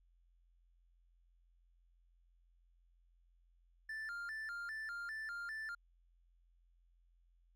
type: tone with vibrato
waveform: triangle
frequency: 1571 Hz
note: G6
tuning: 3 cents sharp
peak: -40 dBFS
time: 3.89-5.75 s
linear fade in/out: 5 ms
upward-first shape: square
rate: 2.5 Hz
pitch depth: 200 cents each way
effects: added 43 Hz sine -68 dBFS peak until 7.55 s